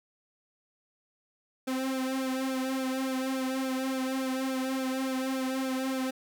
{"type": "tone with flanger", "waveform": "sawtooth", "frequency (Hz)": 262.4, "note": "C4", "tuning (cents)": 5, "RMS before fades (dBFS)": -31, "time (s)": [1.67, 6.11], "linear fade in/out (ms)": 10, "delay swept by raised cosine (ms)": [0.99, 2.89], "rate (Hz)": 3.5, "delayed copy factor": -1, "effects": []}